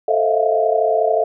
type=tone cluster; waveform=sine; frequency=440.9 / 527 / 636 / 667 / 701 Hz; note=A4 / C5 / D#5 / E5 / F5; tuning=+4 / +12 / +38 / +20 / +6 cents; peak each=-19 / -25 / -19 / -20 / -20 dBFS; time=0.08-1.24 s; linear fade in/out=5 ms; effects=none